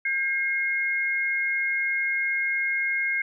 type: tone pair together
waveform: sine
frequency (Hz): 1605.1 / 2148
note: G6 / C7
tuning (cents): +41 / +45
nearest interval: perfect fourth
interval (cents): 504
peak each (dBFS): -28 / -24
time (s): 0.05-3.22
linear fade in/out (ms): 5
effects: none